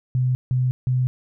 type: tone bursts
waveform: sine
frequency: 127.1 Hz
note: C3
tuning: 50 cents flat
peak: -17 dBFS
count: 3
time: 0.15-1.07 s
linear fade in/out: 0 ms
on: 200 ms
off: 160 ms
effects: none